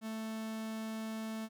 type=tone; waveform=45% pulse; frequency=220.7 Hz; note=A3; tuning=5 cents sharp; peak=-38 dBFS; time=0.01-1.49 s; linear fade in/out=50 ms; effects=none